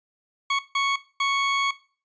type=tone bursts at uneven times; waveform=20% pulse; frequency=1108.7 Hz; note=C#6; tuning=in tune; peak=-16 dBFS; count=3; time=0.5-0.59 / 0.75-0.96 / 1.2-1.71 s; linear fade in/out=5 ms; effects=noise-tail reverb RT60 0.4 s tail -18 dB re dry + resampled to 16000 Hz